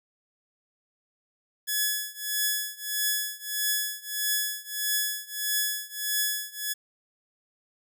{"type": "tone with tremolo", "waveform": "5% pulse", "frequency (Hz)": 1700, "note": "G#6", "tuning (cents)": 40, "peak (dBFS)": -12, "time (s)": [1.67, 6.74], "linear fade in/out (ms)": 20, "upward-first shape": "triangle", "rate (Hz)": 1.6, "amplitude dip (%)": 95, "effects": []}